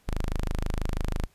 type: tone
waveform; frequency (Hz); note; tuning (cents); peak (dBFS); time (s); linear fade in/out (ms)
sawtooth; 26.13; G#0; +12; -22; 0.07-1.27; 20
effects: pink hiss -64 dBFS RMS until 1.34 s + resampled to 32000 Hz